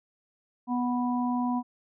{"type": "harmonic tone", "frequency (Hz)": 246.1, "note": "B3", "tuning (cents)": -6, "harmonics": [1, 3, 4], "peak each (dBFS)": [-26, -34, -33], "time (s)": [0.67, 1.63], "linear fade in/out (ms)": 50, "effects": []}